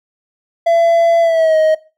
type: tone with pitch glide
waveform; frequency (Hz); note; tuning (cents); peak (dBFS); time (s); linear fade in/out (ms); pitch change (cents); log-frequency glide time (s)
triangle; 673 to 627.9; E5 to D#5; +36 to +16; -7; 0.66-1.75; 10; -120; 1.21-1.57
effects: noise-tail reverb RT60 0.3 s tail -19 dB re dry